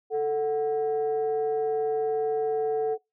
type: tone pair together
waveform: sine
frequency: 441.2 / 740 Hz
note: A4 / F#5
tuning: +5 / 0 cents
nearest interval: major sixth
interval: 895 cents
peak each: -23 / -30 dBFS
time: 0.1-2.98 s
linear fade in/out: 50 ms
effects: noise-tail reverb RT60 0.2 s tail -24 dB re dry + tanh soft clip ceiling -18 dBFS

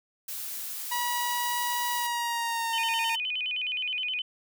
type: noise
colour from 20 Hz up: blue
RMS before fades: -36 dBFS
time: 0.28-2.07 s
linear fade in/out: 5 ms
type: tone with pitch glide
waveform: sawtooth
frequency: 966 to 913.9 Hz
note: B5 to A#5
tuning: -39 to -35 cents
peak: -24 dBFS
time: 0.91-3.16 s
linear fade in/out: 10 ms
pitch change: -96 cents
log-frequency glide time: 1.91-2.74 s
type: tone with vibrato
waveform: sine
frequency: 2742 Hz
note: F7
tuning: 32 cents flat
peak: -28 dBFS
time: 2.73-4.22 s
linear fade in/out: 5 ms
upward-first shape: square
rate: 9.6 Hz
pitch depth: 180 cents each way
effects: none

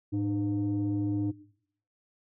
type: tone pair together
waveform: sine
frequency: 106.9 / 302.4 Hz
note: A2 / D#4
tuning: -49 / -49 cents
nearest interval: octave + tritone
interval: 1800 cents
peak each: -29 / -27 dBFS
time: 0.12-1.32 s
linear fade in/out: 20 ms
effects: noise-tail reverb RT60 0.7 s tail -20 dB re dry + tanh soft clip ceiling -22 dBFS

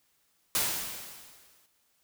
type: noise with exponential decay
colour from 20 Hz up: white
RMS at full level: -26 dBFS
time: 0.55-1.66 s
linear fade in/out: 1 ms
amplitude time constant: 240 ms
effects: white hiss -71 dBFS RMS until 2.03 s

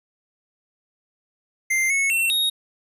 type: tone with pitch steps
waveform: square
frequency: 2092 / 2198 / 2706 / 3751 Hz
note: C7 / C#7 / E7 / A#7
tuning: -1 / -15 / +45 / +10 cents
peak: -19 dBFS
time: 1.7-2.5 s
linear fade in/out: 10 ms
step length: 200 ms
effects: resampled to 32000 Hz

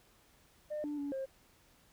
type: tone with pitch steps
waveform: sine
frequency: 603 / 294.5 / 284.7 / 534 Hz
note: D5 / D4 / C#4 / C5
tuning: +46 / +5 / +46 / +35 cents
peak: -34 dBFS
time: 0.7-1.26 s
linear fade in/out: 20 ms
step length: 140 ms
effects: tanh soft clip ceiling -33 dBFS + pink hiss -66 dBFS RMS until 1.92 s

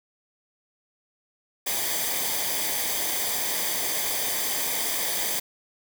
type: noise with comb filter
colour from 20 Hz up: white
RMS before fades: -27 dBFS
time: 1.66-5.4 s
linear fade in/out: 10 ms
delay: 0.73 ms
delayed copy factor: -0.65
effects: none

